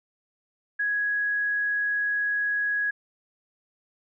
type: tone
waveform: sine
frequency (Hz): 1666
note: G#6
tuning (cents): +5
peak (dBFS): -23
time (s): 0.79-2.91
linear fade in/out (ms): 10
effects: none